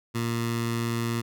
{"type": "tone with notch filter", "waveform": "15% pulse", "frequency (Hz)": 116.54, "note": "A#2", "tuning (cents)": 0, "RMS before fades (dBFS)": -28, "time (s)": [0.14, 1.22], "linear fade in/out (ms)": 20, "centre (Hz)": 540, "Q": 1.3, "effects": []}